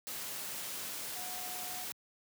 sine tone in noise, 730 Hz, F#5, 24 cents flat, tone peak -47 dBFS, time 1.16-1.84 s, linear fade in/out 0 ms, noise white, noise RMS -41 dBFS, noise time 0.07-1.92 s, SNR -9 dB, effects high-pass 100 Hz 12 dB/octave

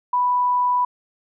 sine tone, 987.8 Hz, B5, in tune, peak -16 dBFS, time 0.13-0.85 s, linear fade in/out 5 ms, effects none

